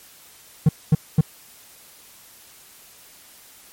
triangle tone bursts, 155.2 Hz, D#3, 4 cents flat, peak -8 dBFS, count 3, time 0.66-1.21 s, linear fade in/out 5 ms, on 30 ms, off 230 ms, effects white hiss -48 dBFS RMS until 3.72 s + MP3 64 kbps

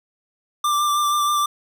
square tone with vibrato, 1181 Hz, D6, 9 cents sharp, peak -18 dBFS, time 0.64-1.46 s, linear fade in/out 5 ms, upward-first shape sine, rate 6.3 Hz, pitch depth 19 cents each way, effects none

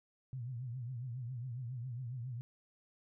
sine tone with vibrato, 123.47 Hz, B2, in tune, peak -39 dBFS, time 0.33-2.41 s, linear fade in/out 0 ms, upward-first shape triangle, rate 7.3 Hz, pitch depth 150 cents each way, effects none

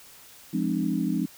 sine chord, F minor seventh, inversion none, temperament equal with one note detuned, 174.61 / 207.7 / 261.6 / 303.5 Hz, F3 / Ab3 / C4 / Eb4, 0 / 0 / 0 / -43 cents, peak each -29 dBFS, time 0.53-1.26 s, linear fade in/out 10 ms, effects white hiss -50 dBFS RMS until 1.37 s

